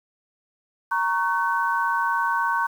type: chord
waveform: sine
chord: F# major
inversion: first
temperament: equal with one note detuned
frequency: 932.3 / 1108.7 / 1516.3 Hz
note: A#5 / C#6 / F#6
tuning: 0 / 0 / +42 cents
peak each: -24 / -25 / -25 dBFS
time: 0.91-2.67 s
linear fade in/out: 10 ms
effects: 8-bit